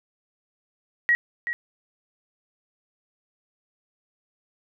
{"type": "tone with echo", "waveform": "sine", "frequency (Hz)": 1906, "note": "A#6", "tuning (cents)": 38, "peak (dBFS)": -16, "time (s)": [1.09, 1.15], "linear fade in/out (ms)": 0, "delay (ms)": 380, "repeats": 1, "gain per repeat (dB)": -9, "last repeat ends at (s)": 1.53, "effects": []}